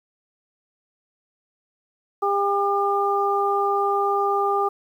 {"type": "harmonic tone", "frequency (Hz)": 400.9, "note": "G4", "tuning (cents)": 39, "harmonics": [1, 2, 3], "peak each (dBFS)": [-23, -23, -23], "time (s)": [2.22, 4.69], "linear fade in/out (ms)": 10, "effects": ["9-bit"]}